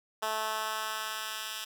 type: tone with high-pass filter sweep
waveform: 10% pulse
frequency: 217.8 Hz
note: A3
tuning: 17 cents flat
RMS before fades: -35 dBFS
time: 0.22-1.65 s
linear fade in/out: 10 ms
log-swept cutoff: 710 to 2500 Hz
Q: 1
effects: none